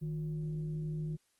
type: tone with frequency modulation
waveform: sine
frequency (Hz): 155.56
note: D#3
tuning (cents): 0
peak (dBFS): -34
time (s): 0.01-1.17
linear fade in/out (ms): 20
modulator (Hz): 202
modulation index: 0.35
effects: white hiss -74 dBFS RMS until 1.39 s + Opus 32 kbps